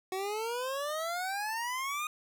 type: exponential sweep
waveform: 25% pulse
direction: up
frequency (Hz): 370.2 to 1244.5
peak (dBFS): -29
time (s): 0.12-2.07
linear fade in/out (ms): 2
effects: none

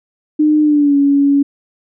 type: tone with pitch glide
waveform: sine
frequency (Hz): 303.6 to 281.6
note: D#4 to C#4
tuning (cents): -42 to +27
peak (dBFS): -8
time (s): 0.39-1.43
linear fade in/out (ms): 10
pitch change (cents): -131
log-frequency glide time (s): 0.62-0.96
effects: none

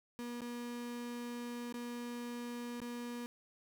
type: tone with dropouts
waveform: 35% pulse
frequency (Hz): 240.2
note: B3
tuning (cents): -48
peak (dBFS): -39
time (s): 0.19-3.26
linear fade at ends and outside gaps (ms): 0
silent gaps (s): 0.407-0.417 / 1.725-1.741 / 2.802-2.817
effects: none

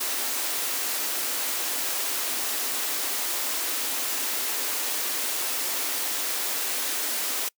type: high-pass noise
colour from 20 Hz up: white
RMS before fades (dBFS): -28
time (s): 0-7.49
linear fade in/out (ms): 10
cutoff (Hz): 240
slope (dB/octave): 96
effects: noise-tail reverb RT60 0.1 s tail -25 dB re dry

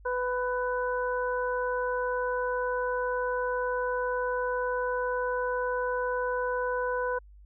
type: harmonic tone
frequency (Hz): 498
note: B4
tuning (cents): +14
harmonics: 1 / 2 / 3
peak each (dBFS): -29 / -32 / -34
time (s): 0.05-7.19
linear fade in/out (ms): 10
effects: added 50 Hz sine -49 dBFS peak until 7.45 s

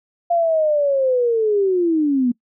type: linear sweep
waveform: sine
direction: down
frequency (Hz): 696 to 236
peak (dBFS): -14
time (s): 0.3-2.32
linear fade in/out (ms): 10
effects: noise-tail reverb RT60 0.1 s tail -23 dB re dry

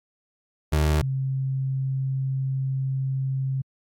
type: tone pair in turn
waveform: 30% pulse / sine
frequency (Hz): 76.1 / 133.5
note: D#2 / C3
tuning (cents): -38 / +35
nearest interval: minor seventh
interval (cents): 973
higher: second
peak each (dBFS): -16 / -23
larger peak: first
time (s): 0.72-1.02 / 1.02-3.62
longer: second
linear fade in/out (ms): 10
effects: AAC 64 kbps

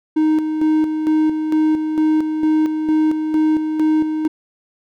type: tone with tremolo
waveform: triangle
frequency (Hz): 311.1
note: D#4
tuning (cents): 0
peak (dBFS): -10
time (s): 0.16-4.28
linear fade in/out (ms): 10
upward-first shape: square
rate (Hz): 2.2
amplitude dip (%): 50
effects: none

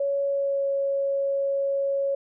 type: tone with pitch glide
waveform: sine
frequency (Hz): 559 to 553.2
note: C#5 to C#5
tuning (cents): +14 to -4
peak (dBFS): -22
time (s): 0-2.15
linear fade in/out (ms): 5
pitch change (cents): -18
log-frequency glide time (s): 0.23-0.67
effects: none

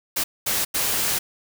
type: noise bursts at uneven times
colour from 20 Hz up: white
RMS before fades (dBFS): -23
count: 3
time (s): 0.16-0.24 / 0.46-0.65 / 0.74-1.19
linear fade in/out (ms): 10
effects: none

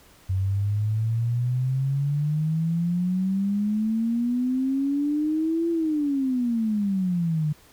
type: exponential two-way sweep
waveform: sine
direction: up then down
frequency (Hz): 93.1 to 339.1 to 148.3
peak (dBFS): -21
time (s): 0.29-7.53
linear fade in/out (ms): 10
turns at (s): 5.7
effects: pink hiss -54 dBFS RMS until 7.72 s

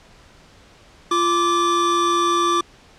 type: tone pair together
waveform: square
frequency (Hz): 345.5 / 1169.5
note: F4 / D6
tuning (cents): -19 / -8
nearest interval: octave + major sixth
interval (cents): 2111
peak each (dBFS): -22 / -18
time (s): 1.11-2.61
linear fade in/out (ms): 5
effects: pink hiss -49 dBFS RMS until 2.98 s + low-pass 6000 Hz 12 dB/octave

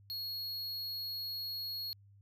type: tone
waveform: square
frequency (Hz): 4320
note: C#8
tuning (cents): -45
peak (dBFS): -38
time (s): 0.1-1.93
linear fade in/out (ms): 0
effects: added 100 Hz sine -58 dBFS peak until 2.21 s

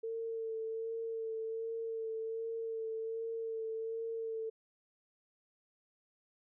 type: tone with vibrato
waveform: sine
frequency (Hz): 450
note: A4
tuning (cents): +39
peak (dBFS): -36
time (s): 0.03-4.5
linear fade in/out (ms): 10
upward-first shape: sine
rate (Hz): 1.3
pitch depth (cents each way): 19
effects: none

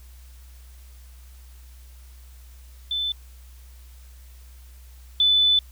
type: tone pair in turn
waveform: sine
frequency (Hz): 3520 / 3498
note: A7 / A7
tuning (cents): 0 / -11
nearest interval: unison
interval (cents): 11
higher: first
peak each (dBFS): -23 / -15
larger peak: second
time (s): 2.91-3.12 / 5.2-5.59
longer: second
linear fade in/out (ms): 2
effects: added 62 Hz sine -43 dBFS peak until 5.71 s + white hiss -56 dBFS RMS until 5.71 s

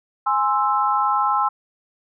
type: chord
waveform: sine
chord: Ab augmented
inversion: none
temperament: equal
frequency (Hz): 830.6 / 1046.5 / 1318.5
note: Ab5 / C6 / E6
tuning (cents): 0 / 0 / 0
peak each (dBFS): -21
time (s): 0.26-1.49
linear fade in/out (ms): 10
effects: none

